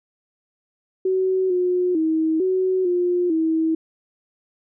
sine tone with pitch steps, 375.8 / 360.8 / 318.6 / 373.5 / 354.9 / 321.7 Hz, F#4 / F#4 / D#4 / F#4 / F4 / E4, +27 / -44 / +41 / +16 / +28 / -42 cents, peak -17 dBFS, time 1.05-3.75 s, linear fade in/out 5 ms, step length 450 ms, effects none

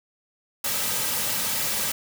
white noise with comb filter, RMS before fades -26 dBFS, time 0.64-1.92 s, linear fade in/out 5 ms, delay 2.8 ms, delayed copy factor -0.5, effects none

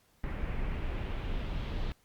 brown noise with low-pass filter sweep, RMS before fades -34 dBFS, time 0.24-1.92 s, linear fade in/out 0 ms, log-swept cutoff 2100 to 3700 Hz, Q 2, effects pink hiss -68 dBFS RMS until 2.04 s + Opus 48 kbps

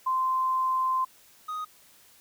sine / triangle tone pair in turn, 1039 / 1247.8 Hz, C6 / D#6, -12 / +5 cents, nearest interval minor third, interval 317 cents, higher second, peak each -23 / -29 dBFS, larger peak first, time 0.06-1.05 / 1.48-1.65 s, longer first, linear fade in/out 10 ms, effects white hiss -57 dBFS RMS until 2.2 s

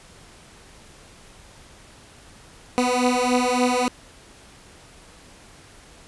15% pulse beating tone pair, 246.9 / 250.4 Hz, B3 / B3, 0 / +24 cents, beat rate 3.5 Hz, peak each -15 dBFS, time 2.78-3.88 s, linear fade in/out 0 ms, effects pink hiss -48 dBFS RMS until 6.07 s + resampled to 24000 Hz

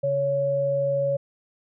sine tone pair together, 139.4 / 558.4 Hz, C#3 / C#5, +10 / +13 cents, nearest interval 2 octaves, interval 2403 cents, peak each -30 / -21 dBFS, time 0.03-1.17 s, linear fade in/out 10 ms, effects none

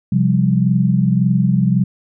sine chord, C suspended fourth, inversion none, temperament just, 130.81 / 174.42 / 196.22 Hz, C3 / F3 / G3, 0 / -2 / +2 cents, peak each -16 dBFS, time 0.12-1.84 s, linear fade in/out 5 ms, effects none

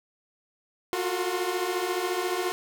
sawtooth tone cluster, 352.7 / 367 / 451.7 / 1051 Hz, F4 / F#4 / A4 / C6, +17 / -14 / +45 / +7 cents, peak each -28 / -25 / -31 / -34 dBFS, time 0.93-2.52 s, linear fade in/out 0 ms, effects none

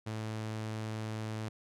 sawtooth tone, 109.4 Hz, A2, 9 cents flat, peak -32 dBFS, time 0.06-1.49 s, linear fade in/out 10 ms, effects low-pass 9000 Hz 12 dB/octave

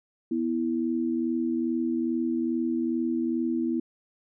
sine tone pair together, 246.2 / 328.6 Hz, B3 / E4, -5 / -5 cents, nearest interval perfect fourth, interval 500 cents, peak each -27 dBFS, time 0.31-3.8 s, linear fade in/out 5 ms, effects none

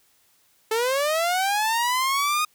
sawtooth linear sweep, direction up, 432.3 to 1244.5 Hz, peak -17 dBFS, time 0.71-2.45 s, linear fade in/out 5 ms, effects white hiss -62 dBFS RMS until 2.54 s

